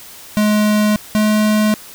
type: tone pair in turn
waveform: square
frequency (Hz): 211 / 213.2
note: G#3 / G#3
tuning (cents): +28 / +46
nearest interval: unison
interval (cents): 18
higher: second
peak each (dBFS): -12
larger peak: neither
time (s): 0.37-0.96 / 1.15-1.74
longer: neither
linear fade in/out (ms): 0
effects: white hiss -37 dBFS RMS until 1.94 s